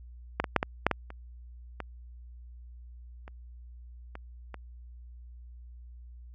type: clicks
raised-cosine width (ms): 0.5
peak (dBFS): -10 / -15 / -6 / -12 / -6 / -11 / -28 / -20 / -30 / -26 / -25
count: 11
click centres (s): 0.4 / 0.442 / 0.563 / 0.629 / 0.866 / 0.913 / 1.104 / 1.803 / 3.279 / 4.154 / 4.543
effects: added 60 Hz sine -45 dBFS peak until 6.34 s